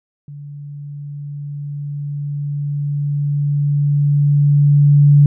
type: tone with level ramp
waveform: sine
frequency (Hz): 144.4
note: D3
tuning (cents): -29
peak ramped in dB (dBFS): -30 to -5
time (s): 0.28-5.26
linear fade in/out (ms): 2
effects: none